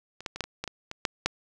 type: clicks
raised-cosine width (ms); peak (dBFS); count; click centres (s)
0.2; -24 / -15 / -19 / -11 / -21 / -15 / -18 / -19 / -7 / -6; 10; 0.206 / 0.262 / 0.36 / 0.407 / 0.44 / 0.64 / 0.677 / 0.914 / 1.052 / 1.26
effects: none